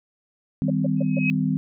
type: chord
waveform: sine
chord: C minor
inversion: first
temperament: equal with one note detuned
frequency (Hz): 155.56 / 196 / 256.8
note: Eb3 / G3 / C4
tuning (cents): 0 / 0 / -32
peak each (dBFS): -24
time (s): 0.62-1.57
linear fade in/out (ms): 0
type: tone bursts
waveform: sine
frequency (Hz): 554.4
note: C#5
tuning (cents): 0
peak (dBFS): -25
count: 4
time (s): 0.68-1.188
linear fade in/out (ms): 5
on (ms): 22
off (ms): 140
type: tone with exponential growth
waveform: sine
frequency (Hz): 2546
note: D#7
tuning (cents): +39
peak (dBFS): -19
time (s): 0.97-1.3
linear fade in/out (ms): 0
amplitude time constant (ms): 70
effects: none